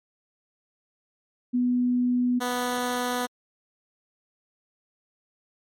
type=tone pair in turn; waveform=sine / 10% pulse; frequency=246.9 / 246.9 Hz; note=B3 / B3; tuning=0 / 0 cents; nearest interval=unison; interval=0 cents; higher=neither; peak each=-20 / -17 dBFS; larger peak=second; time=1.53-2.4 / 2.4-3.27 s; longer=neither; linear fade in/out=20 ms; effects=MP3 64 kbps